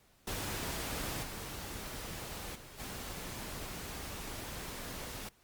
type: noise with level steps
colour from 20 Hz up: pink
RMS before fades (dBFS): -38 / -43 / -52 / -43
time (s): 0.27-5.29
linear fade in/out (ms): 5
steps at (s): 1.22 / 2.54 / 2.78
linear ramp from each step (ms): 20
effects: pink hiss -67 dBFS RMS until 5.43 s + Opus 48 kbps